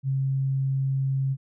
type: tone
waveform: sine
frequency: 134.9 Hz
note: C#3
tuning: 47 cents flat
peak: -22 dBFS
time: 0.03-1.37 s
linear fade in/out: 50 ms
effects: none